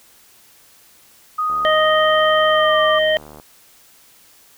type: tone with pitch glide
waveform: sine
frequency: 1244.5 to 1182.8 Hz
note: D#6 to D6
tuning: 0 to +12 cents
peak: -17 dBFS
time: 1.38-2.99 s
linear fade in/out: 10 ms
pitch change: -88 cents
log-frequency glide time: 2.48-2.79 s
type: click train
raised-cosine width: 1 ms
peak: -25 dBFS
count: 144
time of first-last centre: 1.5-3.399 s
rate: 75.3 Hz
type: harmonic tone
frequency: 622.3 Hz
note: D#5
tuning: in tune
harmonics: 1 / 3 / 5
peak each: -15 / -20 / -22 dBFS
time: 1.65-3.17 s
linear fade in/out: 0 ms
effects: white hiss -50 dBFS RMS until 4.57 s